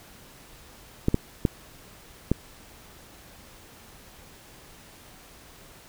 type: clicks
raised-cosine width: 3 ms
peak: -7 dBFS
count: 4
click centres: 1.084 / 1.144 / 1.452 / 2.316 s
effects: pink hiss -50 dBFS RMS until 5.88 s